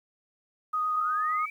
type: tone with vibrato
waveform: sine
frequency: 1244.5 Hz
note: D#6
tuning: in tune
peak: -25 dBFS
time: 0.73-1.46 s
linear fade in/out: 10 ms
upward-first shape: sine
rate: 8.8 Hz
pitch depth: 9 cents each way
type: linear sweep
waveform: sine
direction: up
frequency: 1174.7 to 2349 Hz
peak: -35 dBFS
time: 0.95-1.5 s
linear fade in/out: 2 ms
effects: 10-bit